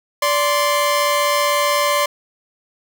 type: tone pair together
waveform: sawtooth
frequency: 581.1 / 1046.5 Hz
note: D5 / C6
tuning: -18 / 0 cents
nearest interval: minor seventh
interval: 1018 cents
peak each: -14 dBFS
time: 0.22-2.06 s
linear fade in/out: 5 ms
effects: none